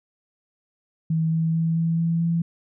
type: tone with pitch steps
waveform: sine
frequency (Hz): 161.1 / 162.41 / 163.73 / 165.06 / 166.4 / 167.75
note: E3 / E3 / E3 / E3 / E3 / E3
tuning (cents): -39 / -25 / -11 / +3 / +17 / +31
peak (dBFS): -19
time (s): 1.1-2.42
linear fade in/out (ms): 5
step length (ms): 220
effects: none